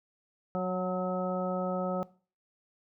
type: harmonic tone with a mistuned harmonic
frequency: 183.7 Hz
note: F#3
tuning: 12 cents flat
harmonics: 1 / 2 / 3 / 4 / 5 / 7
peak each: -32 / -39 / -33 / -37 / -44 / -39 dBFS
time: 0.55-2.03 s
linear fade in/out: 0 ms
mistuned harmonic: 5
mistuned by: -26 cents
effects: noise-tail reverb RT60 0.4 s tail -20 dB re dry